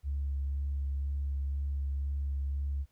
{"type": "tone with vibrato", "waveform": "sine", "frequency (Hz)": 69.8, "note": "C#2", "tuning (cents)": 13, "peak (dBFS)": -29, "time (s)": [0.03, 2.86], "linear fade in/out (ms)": 50, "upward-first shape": "sine", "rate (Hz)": 2, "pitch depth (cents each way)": 15, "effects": ["tanh soft clip ceiling -26 dBFS", "pink hiss -74 dBFS RMS until 2.91 s"]}